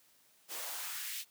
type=noise with high-pass filter sweep; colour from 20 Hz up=white; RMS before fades=-41 dBFS; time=0.48-1.25 s; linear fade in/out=50 ms; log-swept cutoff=390 to 3000 Hz; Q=1.5; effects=white hiss -67 dBFS RMS until 1.3 s + high-pass 100 Hz 12 dB/octave